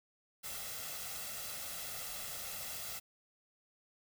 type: noise with comb filter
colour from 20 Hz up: white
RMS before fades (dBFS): -43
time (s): 0.43-3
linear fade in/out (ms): 20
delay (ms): 1.5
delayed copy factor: +0.6
effects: none